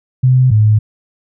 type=tone pair in turn; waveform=sine; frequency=128.4 / 107.23 Hz; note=C3 / A2; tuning=-32 / -44 cents; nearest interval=minor third; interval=312 cents; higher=first; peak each=-6 dBFS; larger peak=neither; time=0.23-0.51 / 0.51-0.79 s; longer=neither; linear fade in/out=10 ms; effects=none